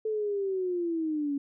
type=linear sweep; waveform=sine; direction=down; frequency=440 to 277.2 Hz; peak=-27 dBFS; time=0.05-1.38 s; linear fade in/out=5 ms; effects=none